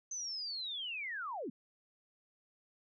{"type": "linear sweep", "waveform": "sine", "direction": "down", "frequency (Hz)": [6250, 196.8], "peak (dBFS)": -38, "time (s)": [0.11, 1.5], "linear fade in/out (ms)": 5, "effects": []}